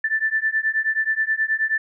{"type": "beating tone pair", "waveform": "sine", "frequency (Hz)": [1760, 1769.4], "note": ["A6", "A6"], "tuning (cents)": [0, 9], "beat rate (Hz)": 9.4, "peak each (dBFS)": -22, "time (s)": [0.04, 1.78], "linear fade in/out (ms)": 5, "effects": []}